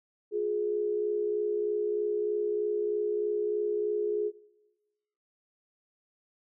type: tone pair together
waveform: sine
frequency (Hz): 356.4 / 419.6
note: F4 / G#4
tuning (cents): +35 / +18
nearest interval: minor third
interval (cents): 283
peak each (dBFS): -34 / -27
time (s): 0.31-4.32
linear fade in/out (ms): 50
effects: noise-tail reverb RT60 1.0 s tail -19 dB re dry